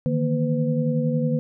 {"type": "tone cluster", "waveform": "sine", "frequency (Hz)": [151.7, 162.6, 234.7, 505], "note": ["D#3", "E3", "A#3", "B4"], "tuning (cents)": [-44, -23, 12, 39], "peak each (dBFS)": [-23, -29, -24, -27], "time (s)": [0.06, 1.39], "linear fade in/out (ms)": 0, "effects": []}